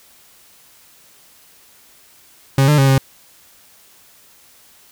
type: tone with pitch steps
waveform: 40% pulse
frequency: 135.8 / 149.2 / 136.1 / 134.3 Hz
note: C#3 / D3 / C#3 / C3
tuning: -35 / +28 / -31 / +46 cents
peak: -9 dBFS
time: 2.58-2.98 s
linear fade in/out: 2 ms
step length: 100 ms
effects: white hiss -49 dBFS RMS until 4.91 s